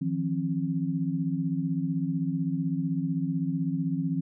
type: tone cluster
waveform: sine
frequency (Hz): 158.6 / 174.4 / 267.1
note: D#3 / F3 / C4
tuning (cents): +33 / -2 / +36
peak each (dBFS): -30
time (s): 0.01-4.21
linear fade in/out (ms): 10
effects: none